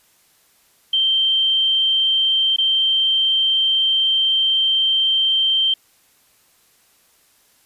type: tone with dropouts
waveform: sine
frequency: 3136 Hz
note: G7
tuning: in tune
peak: -14 dBFS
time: 0.93-5.74 s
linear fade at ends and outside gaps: 5 ms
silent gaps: 2.563-2.583 s
effects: white hiss -57 dBFS RMS until 7.65 s + resampled to 32000 Hz